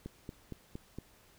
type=click train; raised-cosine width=3 ms; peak=-28 dBFS; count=5; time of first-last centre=0.06-0.986 s; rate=4.32 Hz; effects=pink hiss -63 dBFS RMS until 1.38 s